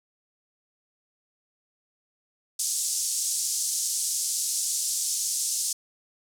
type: band-pass noise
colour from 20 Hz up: pink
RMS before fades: -28 dBFS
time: 2.59-5.73 s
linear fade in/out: 5 ms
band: 5800 to 9900 Hz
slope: 24 dB/octave
effects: none